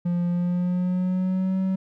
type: tone with pitch glide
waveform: triangle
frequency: 174.61 to 189.32 Hz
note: F3 to F#3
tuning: 0 to +40 cents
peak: -19 dBFS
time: 0.05-1.76 s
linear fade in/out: 10 ms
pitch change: +140 cents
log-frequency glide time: 0.29-1.58 s
effects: none